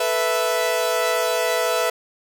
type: chord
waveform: sawtooth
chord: A suspended second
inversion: none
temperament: equal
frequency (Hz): 440 / 493.9 / 659.3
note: A4 / B4 / E5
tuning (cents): 0 / 0 / 0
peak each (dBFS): -24 / -19 / -18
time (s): 0-1.9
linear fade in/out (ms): 5
effects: none